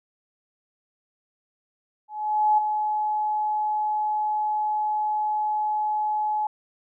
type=tone with ADSR envelope; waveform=sine; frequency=850 Hz; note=G#5; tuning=40 cents sharp; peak=-15 dBFS; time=2.08-6.47 s; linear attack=500 ms; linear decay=8 ms; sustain=-7 dB; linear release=3 ms; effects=none